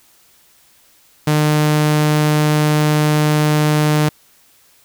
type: tone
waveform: sawtooth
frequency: 151.3 Hz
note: D#3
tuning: 48 cents flat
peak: -8 dBFS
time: 1.27-4.09 s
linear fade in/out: 5 ms
effects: white hiss -52 dBFS RMS until 4.84 s

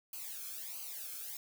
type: noise with flanger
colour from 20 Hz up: blue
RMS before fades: -44 dBFS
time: 0.13-1.37 s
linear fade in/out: 2 ms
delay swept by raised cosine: 0.55 to 1.07 ms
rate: 1.5 Hz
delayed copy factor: -0.95
effects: none

